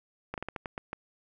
slowing click train, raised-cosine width 0.5 ms, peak -20 dBFS, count 8, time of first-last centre 0.34-0.931 s, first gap 38 ms, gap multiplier 1.26, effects none

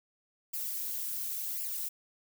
violet noise with flanger, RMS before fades -36 dBFS, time 0.53-1.89 s, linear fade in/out 10 ms, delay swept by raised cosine 0.4 to 5 ms, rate 0.92 Hz, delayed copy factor +0.7, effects none

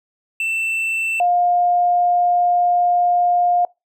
triangle / sine tone pair in turn, 2671 / 707.5 Hz, E7 / F5, +22 / +22 cents, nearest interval octave + major seventh, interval 2300 cents, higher first, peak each -17 / -13 dBFS, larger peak second, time 0.4-1.2 / 1.2-3.65 s, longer second, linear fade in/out 2 ms, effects noise-tail reverb RT60 0.2 s tail -22 dB re dry

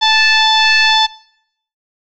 sine tone with frequency modulation, 876 Hz, A5, 8 cents flat, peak -8 dBFS, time 0.01-1.07 s, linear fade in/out 20 ms, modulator 877 Hz, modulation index 4.4, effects noise-tail reverb RT60 0.7 s tail -21 dB re dry

